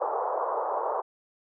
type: band-pass noise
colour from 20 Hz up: white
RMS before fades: -29 dBFS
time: 0-1.02 s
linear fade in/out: 20 ms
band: 430 to 1100 Hz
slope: 48 dB/octave
effects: none